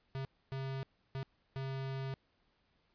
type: tone bursts at uneven times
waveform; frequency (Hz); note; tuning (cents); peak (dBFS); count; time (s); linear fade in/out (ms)
square; 134.3; C3; +46; -38; 4; 0.15-0.25 / 0.52-0.83 / 1.15-1.23 / 1.56-2.14; 0
effects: pink hiss -75 dBFS RMS until 2.94 s + resampled to 11025 Hz